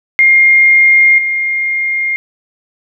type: tone with level steps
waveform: sine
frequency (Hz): 2123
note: C7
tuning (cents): +25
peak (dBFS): -4 / -12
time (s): 0.19-2.16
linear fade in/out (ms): 0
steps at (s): 1.18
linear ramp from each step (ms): 5
effects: none